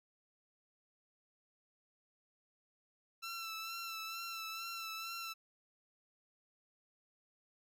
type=tone with vibrato; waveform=15% pulse; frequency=1337 Hz; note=E6; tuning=24 cents sharp; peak=-35 dBFS; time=3.22-5.34 s; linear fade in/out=20 ms; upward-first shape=sine; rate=2.2 Hz; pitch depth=32 cents each way; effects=none